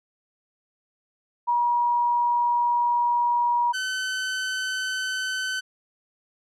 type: tone pair in turn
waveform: sine / sawtooth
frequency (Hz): 958 / 1520.7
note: A#5 / F#6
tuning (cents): +47 / +47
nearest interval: minor sixth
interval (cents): 800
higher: second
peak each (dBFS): -19 / -22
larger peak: first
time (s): 1.47-3.73 / 3.73-5.61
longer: first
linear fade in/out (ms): 20
effects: low-pass 8000 Hz 12 dB/octave